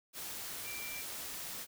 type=tone in noise; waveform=sine; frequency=2349 Hz; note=D7; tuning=in tune; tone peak=-44 dBFS; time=0.63-1.04 s; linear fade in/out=50 ms; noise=white; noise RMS=-43 dBFS; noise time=0.13-1.67 s; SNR=-4 dB; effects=none